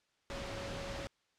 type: tone in noise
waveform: sine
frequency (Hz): 554.4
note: C#5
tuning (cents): 0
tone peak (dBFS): -45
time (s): 0.3-1.07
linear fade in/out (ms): 0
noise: pink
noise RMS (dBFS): -42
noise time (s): 0.3-1.07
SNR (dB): -6
effects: white hiss -75 dBFS RMS until 1.38 s + low-pass 5000 Hz 12 dB/octave